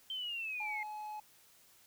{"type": "linear sweep", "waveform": "sine", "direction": "down", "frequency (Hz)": [3136, 2100], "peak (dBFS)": -37, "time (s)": [0.1, 0.83], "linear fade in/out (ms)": 2}
{"type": "tone", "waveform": "triangle", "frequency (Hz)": 849, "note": "G#5", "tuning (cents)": 38, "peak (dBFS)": -39, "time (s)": [0.6, 1.2], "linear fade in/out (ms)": 5}
{"effects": ["white hiss -64 dBFS RMS until 1.86 s"]}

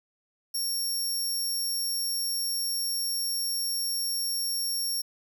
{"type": "tone", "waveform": "20% pulse", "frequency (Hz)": 5520, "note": "F8", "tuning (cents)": -21, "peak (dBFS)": -22, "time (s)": [0.54, 5.02], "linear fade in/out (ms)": 10, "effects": []}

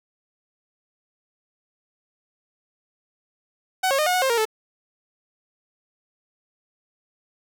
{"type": "tone with pitch steps", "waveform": "sawtooth", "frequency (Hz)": [750, 545, 611, 724, 733, 530, 467.6, 436.7], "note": ["F#5", "C#5", "D#5", "F#5", "F#5", "C5", "A#4", "A4"], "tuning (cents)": [23, -29, -32, -38, -16, 22, 5, -13], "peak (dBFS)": -15, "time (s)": [3.83, 4.454], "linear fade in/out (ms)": 10, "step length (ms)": 78, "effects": []}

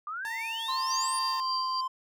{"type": "exponential sweep", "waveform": "sine", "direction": "up", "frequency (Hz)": [1174.7, 9790], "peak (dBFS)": -33, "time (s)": [0.07, 1.19], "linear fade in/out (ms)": 2}
{"type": "tone", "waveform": "sawtooth", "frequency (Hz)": 905, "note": "A5", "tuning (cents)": 48, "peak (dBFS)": -33, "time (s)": [0.25, 1.4], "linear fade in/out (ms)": 0}
{"type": "tone with pitch glide", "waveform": "triangle", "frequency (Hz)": [1046.5, 1038.1], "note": ["C6", "C6"], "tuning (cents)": [0, -14], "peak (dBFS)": -27, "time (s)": [0.68, 1.88], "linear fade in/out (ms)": 10, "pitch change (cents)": -14, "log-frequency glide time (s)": [1.34, 1.58]}
{"type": "tone with tremolo", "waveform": "sine", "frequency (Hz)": 4723, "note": "D8", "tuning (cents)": 9, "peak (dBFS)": -30, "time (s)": [0.9, 1.81], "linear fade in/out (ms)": 5, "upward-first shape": "sine", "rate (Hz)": 3.5, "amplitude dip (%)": 55}
{"effects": []}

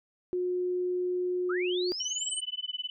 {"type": "tone", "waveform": "sine", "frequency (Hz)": 360.9, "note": "F#4", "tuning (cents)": -43, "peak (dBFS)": -27, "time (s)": [0.33, 1.92], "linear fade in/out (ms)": 0}
{"type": "linear sweep", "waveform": "sine", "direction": "up", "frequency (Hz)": [1182, 8870], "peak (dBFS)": -33, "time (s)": [1.49, 2.41], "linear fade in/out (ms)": 10}
{"type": "tone with tremolo", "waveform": "sine", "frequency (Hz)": 2999, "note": "F#7", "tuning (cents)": 23, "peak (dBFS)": -29, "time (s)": [2, 2.9], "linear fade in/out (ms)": 2, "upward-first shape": "sine", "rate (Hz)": 19, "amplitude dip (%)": 100}
{"effects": []}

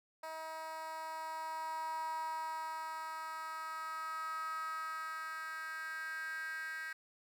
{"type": "tone with high-pass filter sweep", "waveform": "10% pulse", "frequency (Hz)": 318.7, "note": "D#4", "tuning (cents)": 42, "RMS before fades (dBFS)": -42, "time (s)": [0.23, 6.93], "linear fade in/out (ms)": 5, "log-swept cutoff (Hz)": [760, 1700], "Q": 6.9, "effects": []}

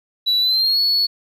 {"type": "tone with pitch glide", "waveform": "sine", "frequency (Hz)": [3940, 4397], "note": ["B7", "C#8"], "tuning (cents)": [-5, -15], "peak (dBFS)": -12, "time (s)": [0.26, 1.07], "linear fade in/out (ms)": 20, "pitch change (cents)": 190, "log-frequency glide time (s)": [0.4, 0.81], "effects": ["tanh soft clip ceiling -13 dBFS", "9-bit"]}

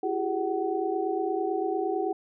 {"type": "tone cluster", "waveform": "sine", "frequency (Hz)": [337.2, 384.3, 413.2, 752], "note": ["E4", "G4", "G#4", "F#5"], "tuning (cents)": [39, -34, -9, 28], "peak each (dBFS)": -31, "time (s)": [0.03, 2.13], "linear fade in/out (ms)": 5, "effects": []}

